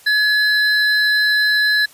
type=tone pair together; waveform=triangle; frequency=1702 / 4048 Hz; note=G#6 / B7; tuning=+42 / +42 cents; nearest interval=octave + minor third; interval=1500 cents; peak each=-12 / -18 dBFS; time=0.06-1.86 s; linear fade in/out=10 ms; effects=white hiss -46 dBFS RMS until 1.93 s + resampled to 32000 Hz